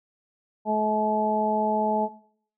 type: harmonic tone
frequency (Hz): 214.5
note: A3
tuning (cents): -44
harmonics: 1 / 2 / 3 / 4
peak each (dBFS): -27 / -30 / -27 / -25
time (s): 0.65-2.09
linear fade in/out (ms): 50
effects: noise-tail reverb RT60 0.6 s tail -18 dB re dry